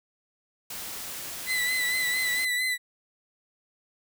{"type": "noise", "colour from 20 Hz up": "white", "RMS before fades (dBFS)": -37, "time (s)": [0.7, 2.45], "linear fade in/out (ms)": 5}
{"type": "tone with vibrato", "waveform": "35% pulse", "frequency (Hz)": 2000, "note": "B6", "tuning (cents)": 21, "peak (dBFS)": -23, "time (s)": [1.46, 2.78], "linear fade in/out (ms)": 50, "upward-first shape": "sine", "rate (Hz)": 4.4, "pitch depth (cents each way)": 37}
{"effects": []}